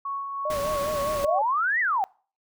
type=tone with tremolo; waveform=sine; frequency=1108.7 Hz; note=C#6; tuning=in tune; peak=-27 dBFS; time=0.05-1.39 s; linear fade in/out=5 ms; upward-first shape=sine; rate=3.2 Hz; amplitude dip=35%
type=tone with vibrato; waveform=sine; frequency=589 Hz; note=D5; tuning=5 cents sharp; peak=-26 dBFS; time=0.45-1.42 s; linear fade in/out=5 ms; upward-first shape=sine; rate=4.9 Hz; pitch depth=82 cents each way
type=noise; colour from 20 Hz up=pink; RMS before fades=-35 dBFS; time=0.5-1.25 s; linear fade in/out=2 ms
type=exponential two-way sweep; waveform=sine; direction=up then down; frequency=571 to 2025 to 730 Hz; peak=-21 dBFS; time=1.24-2.04 s; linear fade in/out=0 ms; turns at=1.8 s
effects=noise-tail reverb RT60 0.4 s tail -25 dB re dry